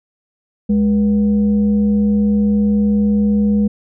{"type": "tone with frequency modulation", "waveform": "sine", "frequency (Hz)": 207.7, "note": "G#3", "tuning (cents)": 0, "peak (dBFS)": -11, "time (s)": [0.69, 3.68], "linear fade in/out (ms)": 10, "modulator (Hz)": 275, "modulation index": 0.36, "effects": []}